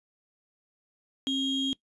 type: ring-modulated tone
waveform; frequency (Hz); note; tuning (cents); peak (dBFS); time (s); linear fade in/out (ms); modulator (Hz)
triangle; 1760; A6; 0; -21; 1.27-1.73; 0; 1490
effects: noise-tail reverb RT60 0.1 s tail -21 dB re dry + resampled to 24000 Hz